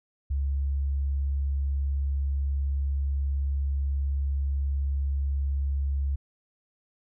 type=tone; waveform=sine; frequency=69.3 Hz; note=C#2; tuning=in tune; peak=-24 dBFS; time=0.3-6.16 s; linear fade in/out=10 ms; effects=none